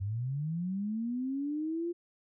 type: linear sweep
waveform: sine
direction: up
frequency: 93.1 to 350 Hz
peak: -31 dBFS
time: 0-1.93 s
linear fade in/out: 20 ms
effects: none